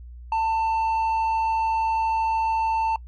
square tone with low-pass filter, 893 Hz, A5, 25 cents sharp, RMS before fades -23 dBFS, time 0.32-2.96 s, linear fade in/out 2 ms, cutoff 1800 Hz, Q 0.82, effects noise-tail reverb RT60 0.1 s tail -23 dB re dry + added 60 Hz sine -38 dBFS peak until 3.07 s

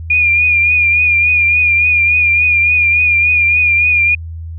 sine tone with vibrato, 2427 Hz, D#7, 44 cents flat, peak -8 dBFS, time 0.1-4.15 s, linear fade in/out 5 ms, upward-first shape triangle, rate 3.5 Hz, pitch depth 49 cents each way, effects added 82 Hz sine -23 dBFS peak until 4.58 s

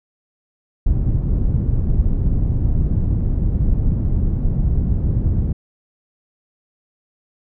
pink low-pass noise, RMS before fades -17 dBFS, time 0.86-5.53 s, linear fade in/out 5 ms, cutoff 150 Hz, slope 12 dB/octave, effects none

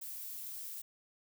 violet noise, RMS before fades -44 dBFS, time 0.01-0.82 s, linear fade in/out 10 ms, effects none

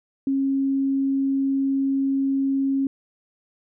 sine tone, 271.9 Hz, C#4, 33 cents flat, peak -19 dBFS, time 0.27-2.87 s, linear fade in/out 2 ms, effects none

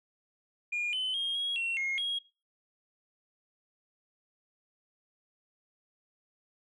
sine tone with pitch steps, 2425 / 3038 / 3238 / 3299 / 2724 / 2149 / 3287 Hz, D#7 / F#7 / G#7 / G#7 / F7 / C7 / G#7, -45 / +45 / -45 / -12 / -44 / +46 / -19 cents, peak -28 dBFS, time 0.72-2.19 s, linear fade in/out 10 ms, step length 210 ms, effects noise-tail reverb RT60 0.3 s tail -20 dB re dry + tanh soft clip ceiling -27 dBFS

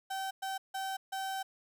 35% pulse tone bursts at uneven times, 771 Hz, G5, 29 cents flat, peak -33 dBFS, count 4, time 0.1-0.31 / 0.42-0.58 / 0.74-0.97 / 1.12-1.43 s, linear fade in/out 10 ms, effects none

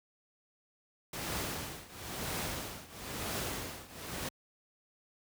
pink noise with tremolo, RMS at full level -35 dBFS, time 1.13-4.29 s, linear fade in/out 5 ms, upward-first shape triangle, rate 1 Hz, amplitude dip 90%, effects high-pass 60 Hz 12 dB/octave

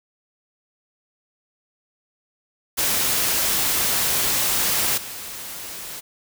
white noise with level steps, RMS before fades -21 / -34 dBFS, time 2.77-6.01 s, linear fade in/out 20 ms, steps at 4.97 s, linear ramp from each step 10 ms, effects none

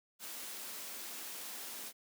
white high-pass noise, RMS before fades -45 dBFS, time 0.19-1.93 s, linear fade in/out 50 ms, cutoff 180 Hz, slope 48 dB/octave, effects none

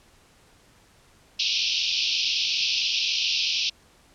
pink band-pass noise, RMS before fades -25 dBFS, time 1.39-3.7 s, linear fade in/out 10 ms, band 2500 to 5700 Hz, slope 96 dB/octave, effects pink hiss -57 dBFS RMS until 4.14 s + low-pass 10000 Hz 12 dB/octave

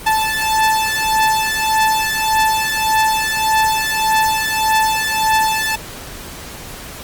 sawtooth beating tone pair, 875 / 876.7 Hz, A5 / A5, -10 / -7 cents, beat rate 1.7 Hz, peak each -13 dBFS, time 0.06-5.76 s, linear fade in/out 10 ms, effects pink hiss -32 dBFS RMS until 7.03 s + Opus 32 kbps

